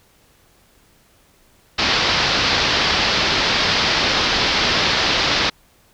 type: low-pass noise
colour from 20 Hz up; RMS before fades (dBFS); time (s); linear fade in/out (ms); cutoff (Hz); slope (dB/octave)
white; -18; 1.78-5.5; 10; 5100; 48
effects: pink hiss -55 dBFS RMS until 5.93 s